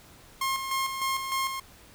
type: tone with tremolo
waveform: sawtooth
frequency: 1070 Hz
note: C6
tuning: 38 cents sharp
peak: -22 dBFS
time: 0.41-1.6 s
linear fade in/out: 5 ms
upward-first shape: square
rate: 3.3 Hz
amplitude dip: 50%
effects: pink hiss -53 dBFS RMS until 1.94 s